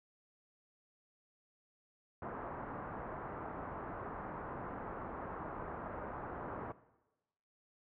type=low-pass noise; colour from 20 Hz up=white; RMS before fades=-44 dBFS; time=2.22-6.72 s; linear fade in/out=2 ms; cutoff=1300 Hz; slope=24 dB/octave; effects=noise-tail reverb RT60 1.0 s tail -17 dB re dry + low-pass 2000 Hz 12 dB/octave